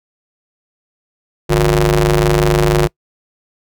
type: ring-modulated tone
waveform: sawtooth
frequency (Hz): 106.1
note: G#2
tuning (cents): +38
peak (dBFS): -3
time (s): 1.49-2.88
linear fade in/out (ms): 20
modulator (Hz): 253
effects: noise-tail reverb RT60 0.1 s tail -24 dB re dry